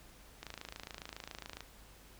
click train, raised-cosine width 0.2 ms, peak -26 dBFS, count 33, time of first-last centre 0.43-1.606 s, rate 27.2 Hz, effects added 50 Hz sine -60 dBFS peak until 2.19 s + pink hiss -59 dBFS RMS until 2.19 s

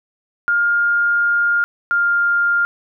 sine tone pair in turn, 1411 / 1402.1 Hz, F6 / F6, +17 / +6 cents, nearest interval unison, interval 11 cents, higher first, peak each -13 dBFS, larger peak neither, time 0.48-1.64 / 1.91-2.65 s, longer first, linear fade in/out 0 ms, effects none

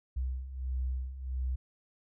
sine beating tone pair, 63 / 64.5 Hz, B1 / C2, +35 / -24 cents, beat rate 1.5 Hz, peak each -38 / -33 dBFS, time 0.16-1.56 s, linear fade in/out 10 ms, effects none

